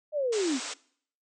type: linear sweep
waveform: sine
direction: down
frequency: 623 to 233.1 Hz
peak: -25 dBFS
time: 0.12-0.6 s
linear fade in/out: 50 ms
type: band-pass noise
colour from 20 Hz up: white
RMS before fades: -37 dBFS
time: 0.32-0.74 s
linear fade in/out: 10 ms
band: 420 to 8300 Hz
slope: 96 dB/octave
effects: noise-tail reverb RT60 0.6 s tail -22 dB re dry